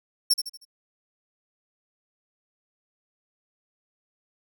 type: tone with echo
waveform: sawtooth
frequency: 5450 Hz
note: F8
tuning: 43 cents flat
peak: -14 dBFS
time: 0.3-0.34 s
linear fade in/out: 10 ms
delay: 78 ms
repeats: 4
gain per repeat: -8 dB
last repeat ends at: 0.652 s
effects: none